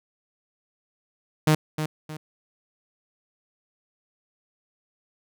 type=tone with echo; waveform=sawtooth; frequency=154.4 Hz; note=D#3; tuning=13 cents flat; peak=-12 dBFS; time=1.47-1.55 s; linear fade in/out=5 ms; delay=310 ms; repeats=2; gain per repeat=-9 dB; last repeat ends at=2.17 s; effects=none